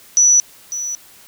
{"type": "tone with echo", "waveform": "sine", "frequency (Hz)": 5920, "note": "F#8", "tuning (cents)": 0, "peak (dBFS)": -8, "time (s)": [0.17, 0.4], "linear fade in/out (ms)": 0, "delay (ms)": 550, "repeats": 1, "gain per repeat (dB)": -13, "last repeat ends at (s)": 0.95, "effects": ["white hiss -45 dBFS RMS until 1.27 s"]}